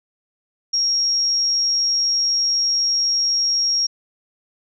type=tone; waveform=sine; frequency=5588 Hz; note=F8; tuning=in tune; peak=-16 dBFS; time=0.73-3.87 s; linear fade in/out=10 ms; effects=none